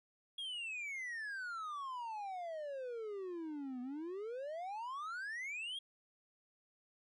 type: exponential two-way sweep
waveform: triangle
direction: down then up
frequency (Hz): 3322 to 243.4 to 3322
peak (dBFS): -39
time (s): 0.38-5.79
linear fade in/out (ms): 5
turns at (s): 3.81
effects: resampled to 24000 Hz